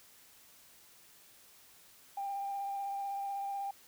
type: tone with vibrato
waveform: sine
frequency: 795 Hz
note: G5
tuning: 24 cents sharp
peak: -34 dBFS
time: 2.17-3.71 s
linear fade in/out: 5 ms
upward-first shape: triangle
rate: 16 Hz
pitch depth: 19 cents each way
effects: tanh soft clip ceiling -30 dBFS + white hiss -60 dBFS RMS until 3.87 s